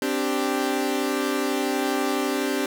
sawtooth chord, C suspended second, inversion none, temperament equal, 261.6 / 293.7 / 392 Hz, C4 / D4 / G4, 0 / 0 / 0 cents, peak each -23 dBFS, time 0.02-2.66 s, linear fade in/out 2 ms, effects none

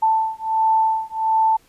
sine beating tone pair, 884 / 885.4 Hz, A5 / A5, +8 / +11 cents, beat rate 1.4 Hz, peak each -19 dBFS, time 0.02-1.57 s, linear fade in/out 10 ms, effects pink hiss -56 dBFS RMS until 1.68 s + resampled to 32000 Hz

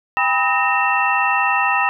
sine tone cluster, 795 / 984 / 1275 / 1844 / 2688 Hz, G5 / B5 / D#6 / A#6 / E7, +24 / -7 / +42 / -19 / +33 cents, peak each -21 dBFS, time 0.17-1.89 s, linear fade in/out 0 ms, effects none

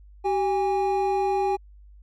triangle tone pair together, 384.2 / 814 Hz, G4 / G#5, -35 / -35 cents, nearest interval octave + minor second, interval 1300 cents, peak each -22 dBFS, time 0.24-1.57 s, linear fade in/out 20 ms, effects added 50 Hz sine -46 dBFS peak until 2.02 s

